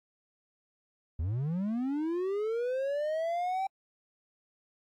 triangle linear sweep, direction up, 72.4 to 781 Hz, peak -27 dBFS, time 1.19-3.67 s, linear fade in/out 5 ms, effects AAC 64 kbps

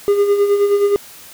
triangle tone with tremolo, 405.6 Hz, G#4, 41 cents flat, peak -7 dBFS, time 0.08-0.96 s, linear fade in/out 0 ms, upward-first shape sine, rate 9.5 Hz, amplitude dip 55%, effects white hiss -39 dBFS RMS until 1.33 s

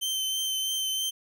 sawtooth tone with vibrato, 3098 Hz, G7, 21 cents flat, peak -24 dBFS, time 0.01-1.11 s, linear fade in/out 20 ms, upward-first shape triangle, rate 3.1 Hz, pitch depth 18 cents each way, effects none

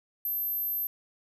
sine tone, 12360 Hz, G9, 26 cents flat, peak -28 dBFS, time 0.25-0.87 s, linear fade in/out 2 ms, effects none

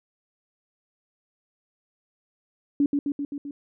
sine tone with echo, 285.3 Hz, C#4, 50 cents sharp, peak -17 dBFS, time 2.8-2.86 s, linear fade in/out 2 ms, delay 130 ms, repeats 5, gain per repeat -3 dB, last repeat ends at 3.51 s, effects none

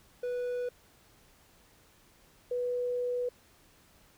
triangle / sine tone pair in turn, 491.7 / 491.7 Hz, B4 / B4, -8 / -8 cents, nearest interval unison, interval 0 cents, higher neither, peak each -29 / -29 dBFS, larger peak neither, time 0.23-0.69 / 2.51-3.29 s, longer second, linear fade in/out 5 ms, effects pink hiss -62 dBFS RMS until 4.17 s

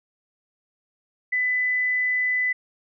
sine tone, 2000 Hz, B6, 21 cents sharp, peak -20 dBFS, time 1.32-2.53 s, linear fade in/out 10 ms, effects none

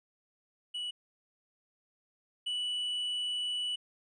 triangle tone pair in turn, 2944 / 2958 Hz, F#7 / F#7, -9 / -1 cents, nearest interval unison, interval 8 cents, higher second, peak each -33 / -30 dBFS, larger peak second, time 0.74-0.91 / 2.46-3.76 s, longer second, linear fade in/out 10 ms, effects resampled to 24000 Hz

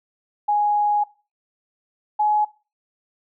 sine tone pair in turn, 830.6 / 843.2 Hz, G#5 / G#5, 0 / +26 cents, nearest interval unison, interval 26 cents, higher second, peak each -16 dBFS, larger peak neither, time 0.48-1.04 / 2.19-2.45 s, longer first, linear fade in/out 10 ms, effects noise-tail reverb RT60 0.3 s tail -18 dB re dry

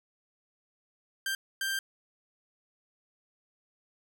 sawtooth tone bursts at uneven times, 1578 Hz, G6, 11 cents sharp, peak -26 dBFS, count 2, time 1.26-1.35 / 1.61-1.79 s, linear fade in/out 2 ms, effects none

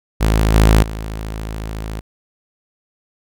sawtooth tone with level steps, 53.9 Hz, A1, 35 cents flat, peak -8 / -4 / -20 dBFS, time 0.2-2.01 s, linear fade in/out 20 ms, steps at 0.54 / 0.82 s, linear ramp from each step 10 ms, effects none

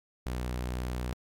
sawtooth tone, 61.74 Hz, B1, in tune, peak -28 dBFS, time 0.26-1.13 s, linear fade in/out 0 ms, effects AAC 64 kbps

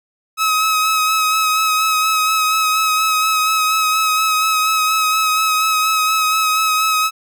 sawtooth tone with vibrato, 1278 Hz, D#6, 46 cents sharp, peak -10 dBFS, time 0.37-7.11 s, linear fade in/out 50 ms, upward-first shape sine, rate 4.2 Hz, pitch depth 23 cents each way, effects none

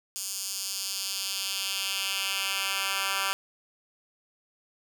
10% pulse tone with high-pass filter sweep, 195 Hz, G3, 9 cents flat, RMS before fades -31 dBFS, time 0.16-3.33 s, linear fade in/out 0 ms, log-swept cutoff 6500 to 1600 Hz, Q 1.4, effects none

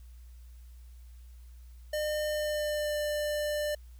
square tone with pitch glide, 605 to 595.6 Hz, D#5 to D5, -49 to +24 cents, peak -30 dBFS, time 1.93-3.75 s, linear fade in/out 5 ms, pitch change -27 cents, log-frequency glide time 2.26-2.97 s, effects added 60 Hz sine -47 dBFS peak until 3.99 s + white hiss -67 dBFS RMS until 3.99 s

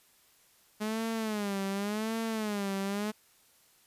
sawtooth tone with vibrato, 210 Hz, G#3, 19 cents sharp, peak -27 dBFS, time 0.8-3.12 s, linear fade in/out 20 ms, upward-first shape sine, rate 0.89 Hz, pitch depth 130 cents each way, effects white hiss -64 dBFS RMS until 3.86 s + resampled to 32000 Hz

